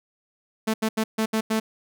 sawtooth tone bursts at uneven times, 220 Hz, A3, in tune, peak -17 dBFS, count 6, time 0.67-0.74 / 0.82-0.89 / 0.97-1.04 / 1.18-1.26 / 1.33-1.41 / 1.5-1.6 s, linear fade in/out 10 ms, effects none

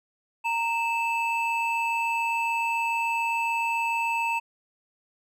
triangle tone pair together, 925 / 2628 Hz, A#5 / E7, -14 / -6 cents, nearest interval octave + tritone, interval 1808 cents, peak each -24 / -26 dBFS, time 0.44-4.4 s, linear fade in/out 20 ms, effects none

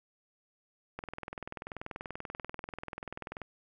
click train, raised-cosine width 0.5 ms, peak -24 dBFS, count 51, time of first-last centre 0.99-3.417 s, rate 20.6 Hz, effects none

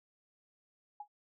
sine tone with exponential decay, 830.6 Hz, G#5, in tune, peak -38 dBFS, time 1-1.08 s, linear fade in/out 5 ms, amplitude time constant 17 ms, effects none

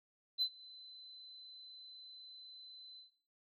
sine tone with ADSR envelope, 4036 Hz, B7, 37 cents sharp, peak -28 dBFS, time 0.38-3.12 s, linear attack 38 ms, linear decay 69 ms, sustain -23 dB, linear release 140 ms, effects noise-tail reverb RT60 0.6 s tail -26 dB re dry + tanh soft clip ceiling -27 dBFS

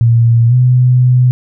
sine tone with pitch glide, 116.54 to 125.63 Hz, A#2 to B2, 0 to +30 cents, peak -5 dBFS, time 0.01-1.31 s, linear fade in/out 0 ms, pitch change +130 cents, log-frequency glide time 0.48-0.54 s, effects none

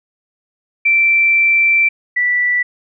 sine tone pair in turn, 2342 / 1965.3 Hz, D7 / B6, -5 / -9 cents, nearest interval minor third, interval 304 cents, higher first, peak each -9 / -12 dBFS, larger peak first, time 0.85-1.89 / 2.16-2.63 s, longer first, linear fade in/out 10 ms, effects none

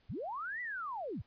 sine linear two-way sweep, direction up then down, 58.2 to 2000 to 58.2 Hz, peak -37 dBFS, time 0.09-1.22 s, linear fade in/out 10 ms, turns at 0.61 s, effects pink hiss -70 dBFS RMS until 1.26 s + resampled to 11025 Hz

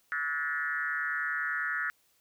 sine tone with frequency modulation, 1599 Hz, G6, 34 cents sharp, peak -29 dBFS, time 0.12-1.9 s, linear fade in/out 0 ms, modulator 150 Hz, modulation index 1.9, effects white hiss -69 dBFS RMS until 2.2 s

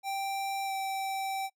square tone with pitch glide, 784 to 775.4 Hz, G5 to G5, 0 to -19 cents, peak -32 dBFS, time 0.03-1.5 s, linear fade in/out 50 ms, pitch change -19 cents, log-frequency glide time 0.65-0.72 s, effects noise-tail reverb RT60 0.1 s tail -23 dB re dry

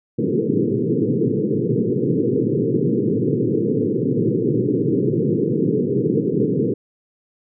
white band-pass noise, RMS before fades -19 dBFS, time 0.18-6.74 s, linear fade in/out 10 ms, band 110 to 470 Hz, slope 96 dB/octave, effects none

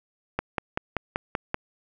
click train, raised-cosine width 0.5 ms, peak -10 dBFS, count 7, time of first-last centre 0.39-1.544 s, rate 5.2 Hz, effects none

